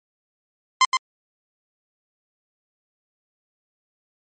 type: tone with echo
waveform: sawtooth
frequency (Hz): 1040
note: C6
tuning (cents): -11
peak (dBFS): -8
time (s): 0.81-0.85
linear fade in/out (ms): 2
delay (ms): 120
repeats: 1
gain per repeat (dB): -5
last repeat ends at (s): 0.97
effects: MP3 32 kbps